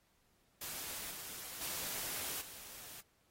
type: noise with level steps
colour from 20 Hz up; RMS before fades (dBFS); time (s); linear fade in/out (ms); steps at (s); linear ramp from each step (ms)
white; -44 / -47 / -41 / -51; 0.61-3.01; 5; 1.11 / 1.61 / 2.41; 5
effects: pink hiss -74 dBFS RMS until 3.3 s + AAC 48 kbps